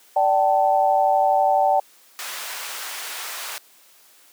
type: chord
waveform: sine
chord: D suspended fourth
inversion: none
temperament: equal with one note detuned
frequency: 587.3 / 767.9 / 880 Hz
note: D5 / G5 / A5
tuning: 0 / -36 / 0 cents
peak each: -21 / -17 / -22 dBFS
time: 0.16-1.8 s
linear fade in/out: 5 ms
type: high-pass noise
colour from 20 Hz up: pink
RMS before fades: -32 dBFS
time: 2.19-3.58 s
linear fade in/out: 0 ms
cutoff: 1000 Hz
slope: 12 dB/octave
effects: white hiss -53 dBFS RMS until 4.32 s + high-pass 300 Hz 12 dB/octave